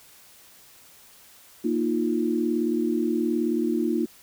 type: chord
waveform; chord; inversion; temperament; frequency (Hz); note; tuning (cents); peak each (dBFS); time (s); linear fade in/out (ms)
sine; Bb suspended fourth; none; just; 233.1 / 310.8 / 349.6; Bb3 / Eb4 / F4; 0 / -2 / +2; -26; 1.64-4.06; 10
effects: white hiss -52 dBFS RMS until 4.22 s